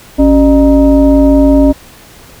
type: tone with frequency modulation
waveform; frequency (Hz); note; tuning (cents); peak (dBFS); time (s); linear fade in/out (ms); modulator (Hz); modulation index
sine; 277.2; C#4; 0; -3; 0.18-1.73; 20; 330; 0.89
effects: pink hiss -37 dBFS RMS until 2.4 s